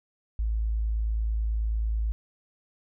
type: tone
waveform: sine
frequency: 54.6 Hz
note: A1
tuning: 13 cents flat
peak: -24 dBFS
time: 0.39-2.12 s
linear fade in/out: 0 ms
effects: none